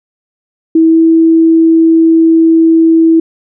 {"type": "tone with pitch glide", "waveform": "sine", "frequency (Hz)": [324.1, 326.4], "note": ["E4", "E4"], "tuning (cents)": [-29, -17], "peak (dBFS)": -3, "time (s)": [0.75, 3.2], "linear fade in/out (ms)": 5, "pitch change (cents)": 12, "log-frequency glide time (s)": [0.89, 0.98], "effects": []}